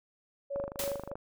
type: tone with tremolo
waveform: sine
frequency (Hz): 560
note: C#5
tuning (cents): +18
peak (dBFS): -31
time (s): 0.5-1.14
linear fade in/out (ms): 10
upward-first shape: sine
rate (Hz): 3.2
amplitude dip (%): 95
type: click train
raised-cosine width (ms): 1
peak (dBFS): -25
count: 16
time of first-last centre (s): 0.56-1.155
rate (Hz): 25.2
type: noise with exponential decay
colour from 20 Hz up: white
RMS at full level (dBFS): -32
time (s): 0.79-1.1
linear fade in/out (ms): 2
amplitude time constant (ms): 67
effects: none